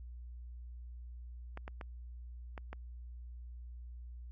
clicks, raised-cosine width 0.5 ms, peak -29 dBFS, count 5, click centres 1.574 / 1.679 / 1.812 / 2.578 / 2.73 s, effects added 60 Hz sine -45 dBFS peak until 4.31 s

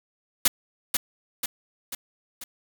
white noise with echo, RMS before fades -18 dBFS, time 0.45-0.48 s, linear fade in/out 5 ms, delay 490 ms, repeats 4, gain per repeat -5 dB, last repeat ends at 2.44 s, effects none

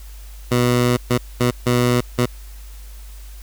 15% pulse tone bursts at uneven times, 122.5 Hz, B2, 14 cents flat, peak -8 dBFS, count 5, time 0.51-0.97 / 1.1-1.18 / 1.4-1.51 / 1.66-2.01 / 2.18-2.26 s, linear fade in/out 10 ms, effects added 50 Hz sine -34 dBFS peak until 3.42 s + white hiss -47 dBFS RMS until 3.42 s

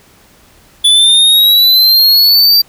square exponential sweep, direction up, 3446 to 4699 Hz, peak -5 dBFS, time 0.84-2.62 s, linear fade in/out 10 ms, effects pink hiss -45 dBFS RMS until 2.68 s

